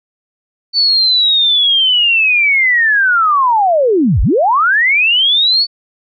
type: linear two-way sweep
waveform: sine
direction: down then up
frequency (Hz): 4528 to 34.65 to 4528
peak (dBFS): -8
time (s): 0.73-5.67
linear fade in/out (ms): 50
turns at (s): 4.22
effects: none